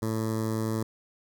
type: tone with notch filter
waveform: 15% pulse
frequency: 110.8 Hz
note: A2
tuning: 13 cents sharp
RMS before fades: -29 dBFS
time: 0.02-0.83 s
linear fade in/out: 5 ms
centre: 2700 Hz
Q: 0.6
effects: none